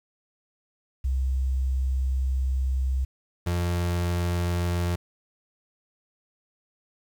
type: tone pair in turn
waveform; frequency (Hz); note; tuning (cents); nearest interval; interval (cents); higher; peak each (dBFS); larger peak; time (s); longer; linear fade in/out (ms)
sine / 35% pulse; 65.41 / 87.31; C2 / F2; 0 / 0; perfect fourth; 500; second; -22; neither; 1.04-3.05 / 3.46-4.96; first; 10
effects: 9-bit